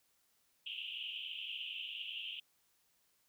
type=band-pass noise; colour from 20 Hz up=pink; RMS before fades=-44 dBFS; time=0.66-2.4 s; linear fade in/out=5 ms; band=2700 to 3200 Hz; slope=96 dB/octave; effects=white hiss -75 dBFS RMS until 3.28 s